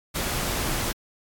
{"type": "noise", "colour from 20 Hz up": "pink", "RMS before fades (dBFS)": -27, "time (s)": [0.14, 0.93], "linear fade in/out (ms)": 20, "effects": ["AAC 64 kbps"]}